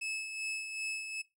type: tone with tremolo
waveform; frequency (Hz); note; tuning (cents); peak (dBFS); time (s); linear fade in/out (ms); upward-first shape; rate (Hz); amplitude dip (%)
40% pulse; 2600; E7; -24; -33; 0.01-1.22; 10; sine; 2.6; 50
effects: noise-tail reverb RT60 0.2 s tail -17 dB re dry + low-pass 12000 Hz 12 dB/octave